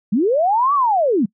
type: linear two-way sweep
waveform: sine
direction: up then down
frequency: 180 to 1176 to 180.8 Hz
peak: -13 dBFS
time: 0.12-1.26 s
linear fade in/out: 10 ms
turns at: 0.74 s
effects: noise-tail reverb RT60 0.1 s tail -26 dB re dry